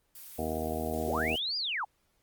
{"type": "noise", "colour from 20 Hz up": "blue", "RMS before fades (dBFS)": -47, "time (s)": [0.15, 1.38], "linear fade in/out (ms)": 2}
{"type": "harmonic tone", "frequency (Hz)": 79, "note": "D#2", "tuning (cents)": 27, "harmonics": [1, 2, 3, 4, 5, 6, 8, 9, 10], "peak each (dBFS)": [-38, -44, -37, -40, -40, -37, -37, -38, -45], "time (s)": [0.38, 1.36], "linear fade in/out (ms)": 10}
{"type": "linear two-way sweep", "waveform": "sine", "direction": "up then down", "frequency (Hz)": [209.8, 4978, 701], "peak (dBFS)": -30, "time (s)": [1.07, 1.85], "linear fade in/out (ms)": 10, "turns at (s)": 1.57}
{"effects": ["pink hiss -73 dBFS RMS until 2.22 s", "Opus 24 kbps"]}